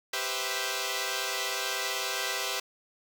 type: chord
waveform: 5% pulse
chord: C major seventh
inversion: second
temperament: equal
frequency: 392 / 493.9 / 523.3 / 659.3 Hz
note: G4 / B4 / C5 / E5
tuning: 0 / 0 / 0 / 0 cents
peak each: -24 dBFS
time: 0.13-2.6 s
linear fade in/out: 5 ms
effects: none